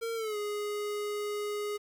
square tone with pitch glide, 458.1 to 415.3 Hz, A#4 to G#4, -30 to 0 cents, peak -33 dBFS, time 0.01-1.78 s, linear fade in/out 20 ms, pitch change -170 cents, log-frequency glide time 0.15-0.37 s, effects 10-bit

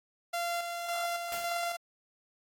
sawtooth tone with tremolo, 689 Hz, F5, 24 cents flat, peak -27 dBFS, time 0.33-1.77 s, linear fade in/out 10 ms, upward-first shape square, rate 1.8 Hz, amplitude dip 40%
white noise with exponential decay, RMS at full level -38 dBFS, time 1.32-1.74 s, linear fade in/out 1 ms, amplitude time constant 91 ms
effects AAC 64 kbps

